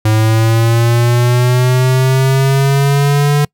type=linear sweep; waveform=square; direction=up; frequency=108 to 146.5 Hz; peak=-9 dBFS; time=0.05-3.45 s; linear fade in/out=5 ms; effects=noise-tail reverb RT60 0.1 s tail -26 dB re dry